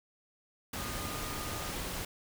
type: tone in noise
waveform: sine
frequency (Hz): 1223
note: D#6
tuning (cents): -30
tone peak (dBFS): -45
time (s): 0.78-1.71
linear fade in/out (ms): 5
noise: pink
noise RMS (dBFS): -38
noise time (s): 0.73-2.05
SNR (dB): -10
effects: none